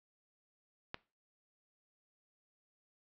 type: click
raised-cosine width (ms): 0.3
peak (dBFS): -23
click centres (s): 0.944
effects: noise-tail reverb RT60 0.3 s tail -20 dB re dry + low-pass 5000 Hz 12 dB/octave